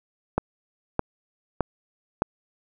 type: click train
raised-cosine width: 1 ms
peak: -7 dBFS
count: 4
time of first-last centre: 0.38-2.22 s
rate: 1.63 Hz
effects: none